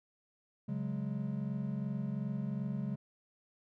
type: chord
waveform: triangle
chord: C# suspended fourth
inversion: none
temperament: equal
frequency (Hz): 138.59 / 185 / 207.7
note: C#3 / F#3 / G#3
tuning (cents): 0 / 0 / 0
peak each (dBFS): -36 / -38 / -36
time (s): 0.68-2.96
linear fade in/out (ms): 10
effects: none